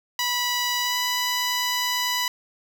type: tone with pitch glide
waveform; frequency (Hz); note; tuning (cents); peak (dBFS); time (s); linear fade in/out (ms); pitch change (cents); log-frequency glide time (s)
10% pulse; 980 to 989.1; B5 to B5; -14 to +2; -14; 0.19-2.28; 2; +16; 0.81-0.96
effects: none